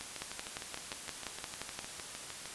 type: two click trains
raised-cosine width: 0.2 ms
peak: -20 / -24 dBFS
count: 10 / 17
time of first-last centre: 0.22-1.791 / 0.01-2.456 s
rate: 5.73 / 6.54 Hz
effects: white hiss -45 dBFS RMS until 2.54 s + resampled to 24000 Hz